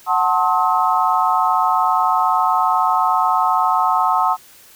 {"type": "chord", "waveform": "sine", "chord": "F# diminished seventh", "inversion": "none", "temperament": "just", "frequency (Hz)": [740, 888, 1065.6, 1278.7], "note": ["F#5", "A5", "C6", "Eb6"], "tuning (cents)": [0, 16, 31, 47], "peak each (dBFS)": -19, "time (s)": [0.06, 4.37], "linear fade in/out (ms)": 50, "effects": ["white hiss -46 dBFS RMS until 4.75 s"]}